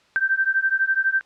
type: beating tone pair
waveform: sine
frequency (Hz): 1557 / 1569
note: G6 / G6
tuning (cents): -12 / +1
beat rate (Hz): 12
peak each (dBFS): -21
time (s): 0.16-1.21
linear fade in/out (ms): 0
effects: white hiss -58 dBFS RMS until 1.25 s + low-pass 4000 Hz 12 dB/octave